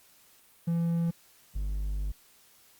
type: tone pair in turn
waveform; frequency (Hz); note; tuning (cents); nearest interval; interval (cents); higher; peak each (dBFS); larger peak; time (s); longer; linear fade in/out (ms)
triangle; 168.4 / 50.07; E3 / G1; +37 / +37; octave + major sixth; 2100; first; -23 / -27; first; 0.67-1.11 / 1.55-2.12; second; 10
effects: white hiss -60 dBFS RMS until 2.79 s + Opus 48 kbps